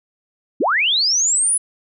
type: linear sweep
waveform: sine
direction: up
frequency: 185 to 10130 Hz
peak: -14 dBFS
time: 0.6-1.58 s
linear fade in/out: 10 ms
effects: none